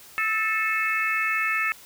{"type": "harmonic tone with a mistuned harmonic", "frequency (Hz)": 435.4, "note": "A4", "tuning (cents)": -18, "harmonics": [3, 4, 5, 6], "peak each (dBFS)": [-28, -27, -27, -28], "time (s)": [0.18, 1.72], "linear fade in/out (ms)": 0, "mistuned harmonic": 4, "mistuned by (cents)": 29, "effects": ["white hiss -48 dBFS RMS until 1.85 s"]}